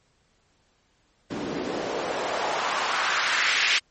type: noise with band-pass filter sweep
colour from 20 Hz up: white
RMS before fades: -26 dBFS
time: 1.3-3.79 s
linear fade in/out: 10 ms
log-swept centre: 250 to 2500 Hz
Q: 1.6
effects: pink hiss -66 dBFS RMS until 3.9 s + MP3 32 kbps